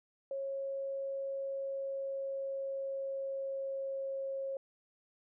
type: tone with pitch glide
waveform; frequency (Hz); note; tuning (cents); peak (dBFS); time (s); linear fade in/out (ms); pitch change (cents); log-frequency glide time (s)
sine; 546 to 541.9; C#5 to C#5; -26 to -39; -35; 0.31-4.57; 2; -13; 1.29-4.19
effects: none